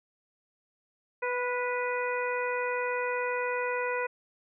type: harmonic tone with a mistuned harmonic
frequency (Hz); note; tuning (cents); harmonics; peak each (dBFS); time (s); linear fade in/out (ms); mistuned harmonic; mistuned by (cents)
493.9; B4; 0; 1 / 2 / 3 / 4 / 5; -31 / -34 / -36 / -37 / -38; 1.22-4.07; 10; 3; -19
effects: none